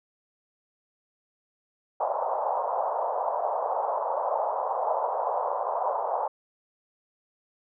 white band-pass noise, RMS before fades -28 dBFS, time 2-6.28 s, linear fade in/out 5 ms, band 520 to 1000 Hz, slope 48 dB/octave, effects none

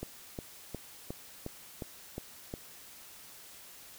click train, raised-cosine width 2 ms, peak -24 dBFS, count 8, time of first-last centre 0.03-2.539 s, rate 2.79 Hz, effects white hiss -52 dBFS RMS until 3.98 s

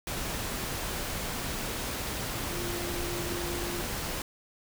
sine tone in noise, 348.5 Hz, F4, 4 cents flat, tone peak -36 dBFS, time 2.52-3.82 s, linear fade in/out 2 ms, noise pink, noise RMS -34 dBFS, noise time 0.07-4.22 s, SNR -5 dB, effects none

